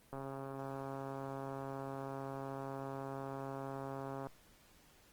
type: click train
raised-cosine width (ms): 1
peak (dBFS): -30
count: 564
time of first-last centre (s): 0.13-4.27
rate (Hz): 136
effects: pink hiss -65 dBFS RMS until 5.12 s + Opus 24 kbps